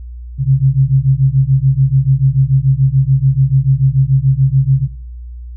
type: beating tone pair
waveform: sine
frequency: 131 / 137.9 Hz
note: C3 / C#3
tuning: +2 / -9 cents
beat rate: 6.9 Hz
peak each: -11 dBFS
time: 0.38-4.88 s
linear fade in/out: 50 ms
effects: noise-tail reverb RT60 0.9 s tail -24 dB re dry + added 60 Hz sine -26 dBFS peak until 5.56 s